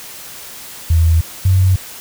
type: tone pair in turn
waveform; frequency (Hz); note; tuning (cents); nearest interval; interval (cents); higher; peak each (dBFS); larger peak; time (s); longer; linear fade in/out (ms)
sine; 81.9 / 93.51; E2 / F#2; -11 / +19; major second; 230; second; -8; neither; 0.9-1.21 / 1.45-1.76; neither; 5
effects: white hiss -33 dBFS RMS until 2 s